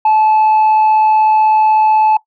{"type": "tone with amplitude modulation", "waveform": "sine", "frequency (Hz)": 866, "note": "A5", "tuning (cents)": -28, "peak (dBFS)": -4, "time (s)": [0.05, 2.17], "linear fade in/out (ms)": 5, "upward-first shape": "sine", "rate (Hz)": 96.1, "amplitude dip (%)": 25, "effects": ["noise-tail reverb RT60 0.1 s tail -19 dB re dry", "tanh soft clip ceiling -6 dBFS"]}